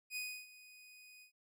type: tone with ADSR envelope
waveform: sawtooth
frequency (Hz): 2489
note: D#7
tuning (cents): 0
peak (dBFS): -35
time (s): 0.1-1.32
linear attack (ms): 62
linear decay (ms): 300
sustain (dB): -18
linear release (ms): 100
effects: none